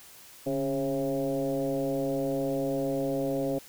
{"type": "tone with frequency modulation", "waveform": "sine", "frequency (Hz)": 409.2, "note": "G#4", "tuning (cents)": -26, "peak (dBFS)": -26, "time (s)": [0.46, 3.59], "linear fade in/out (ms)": 10, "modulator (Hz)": 132, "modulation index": 1.7, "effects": ["white hiss -51 dBFS RMS until 3.68 s"]}